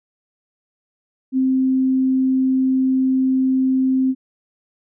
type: tone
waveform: sine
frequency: 261.6 Hz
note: C4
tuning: in tune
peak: -14 dBFS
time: 1.32-4.15 s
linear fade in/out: 50 ms
effects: none